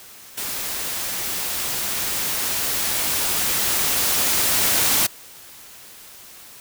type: noise with level ramp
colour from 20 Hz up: white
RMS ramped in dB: -28 to -18 dBFS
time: 0.37-5.07 s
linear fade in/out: 10 ms
effects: white hiss -43 dBFS RMS until 6.6 s